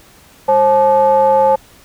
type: ring-modulated tone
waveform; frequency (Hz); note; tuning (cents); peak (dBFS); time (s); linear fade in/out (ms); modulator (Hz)
triangle; 164.7; E3; -1; -3; 0.48-1.56; 10; 699
effects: pink hiss -45 dBFS RMS until 1.84 s